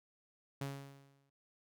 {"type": "tone with exponential decay", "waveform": "sawtooth", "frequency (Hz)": 138.59, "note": "C#3", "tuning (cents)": 0, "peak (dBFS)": -33, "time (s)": [0.61, 1.3], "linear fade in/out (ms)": 5, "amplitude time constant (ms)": 150, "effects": []}